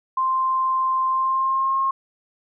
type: tone with pitch glide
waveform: sine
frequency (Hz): 1046.5 to 1074.7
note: C6 to C6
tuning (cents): 0 to +46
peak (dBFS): -18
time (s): 0.17-1.91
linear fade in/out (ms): 5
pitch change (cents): +46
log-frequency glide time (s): 1.09-1.79
effects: none